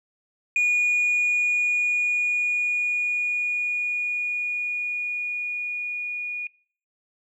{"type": "tone with level ramp", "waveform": "sine", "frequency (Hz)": 2448, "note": "D#7", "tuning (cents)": -29, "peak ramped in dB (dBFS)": [-15, -27], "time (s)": [0.56, 6.47], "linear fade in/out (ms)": 2, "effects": ["noise-tail reverb RT60 0.5 s tail -24 dB re dry", "tanh soft clip ceiling -17 dBFS"]}